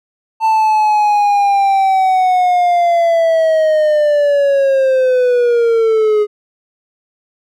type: linear sweep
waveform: triangle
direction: down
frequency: 890 to 415.3 Hz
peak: -7 dBFS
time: 0.4-6.27 s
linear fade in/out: 50 ms
effects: none